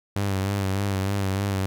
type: tone with vibrato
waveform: sawtooth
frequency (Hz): 98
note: G2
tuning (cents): 0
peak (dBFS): -19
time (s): 0.16-1.66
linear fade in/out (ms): 0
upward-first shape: sine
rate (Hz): 3.3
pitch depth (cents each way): 47
effects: none